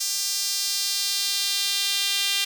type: tone with high-pass filter sweep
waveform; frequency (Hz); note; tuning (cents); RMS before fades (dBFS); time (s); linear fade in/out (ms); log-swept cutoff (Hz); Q
sawtooth; 397.4; G4; +24; -25; 0-2.45; 10; 5600 to 3200; 2.1
effects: none